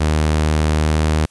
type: tone with pitch glide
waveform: sawtooth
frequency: 77 to 77.58 Hz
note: D#2 to D#2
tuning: -17 to -4 cents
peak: -10 dBFS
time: 0-1.26 s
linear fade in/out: 10 ms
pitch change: +13 cents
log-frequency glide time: 0.81-1.02 s
effects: white hiss -55 dBFS RMS until 1.3 s + resampled to 24000 Hz